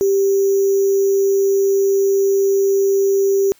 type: tone with sample-and-hold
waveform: sine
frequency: 392 Hz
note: G4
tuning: in tune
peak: -12 dBFS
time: 0.01-3.52 s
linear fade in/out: 0 ms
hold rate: 6300 Hz
effects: white hiss -53 dBFS RMS until 3.59 s